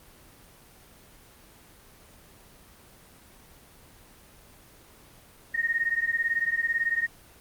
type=beating tone pair; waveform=sine; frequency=1846 / 1864 Hz; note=A#6 / A#6; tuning=-17 / -1 cents; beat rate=18 Hz; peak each=-27 dBFS; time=5.54-7.07 s; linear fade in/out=10 ms; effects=pink hiss -53 dBFS RMS until 7.4 s + Opus 24 kbps